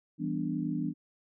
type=chord; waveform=sine; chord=E minor seventh; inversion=none; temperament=equal; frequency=164.81 / 196 / 246.9 / 293.7 Hz; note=E3 / G3 / B3 / D4; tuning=0 / 0 / 0 / 0 cents; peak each=-35 / -37 / -35 / -34 dBFS; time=0.18-0.94 s; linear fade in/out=50 ms; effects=none